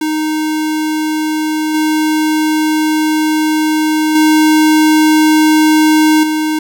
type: tone with level steps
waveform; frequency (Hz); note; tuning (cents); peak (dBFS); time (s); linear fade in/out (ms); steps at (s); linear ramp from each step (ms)
square; 310; D#4; -6; -14 / -11 / -7 / -13; 0.01-6.59; 5; 1.74 / 4.15 / 6.23; 5
effects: 7-bit